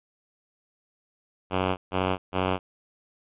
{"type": "tone bursts", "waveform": "5% pulse", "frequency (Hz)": 93.1, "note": "F#2", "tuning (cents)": 11, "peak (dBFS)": -12, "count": 3, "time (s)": [1.5, 2.59], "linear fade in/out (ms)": 50, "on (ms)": 270, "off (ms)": 140, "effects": ["resampled to 8000 Hz"]}